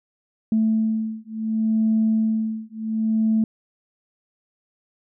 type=beating tone pair; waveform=sine; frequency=220 / 220.69 Hz; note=A3 / A3; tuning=0 / +5 cents; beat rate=0.69 Hz; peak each=-21 dBFS; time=0.52-3.44 s; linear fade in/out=2 ms; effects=tanh soft clip ceiling -11 dBFS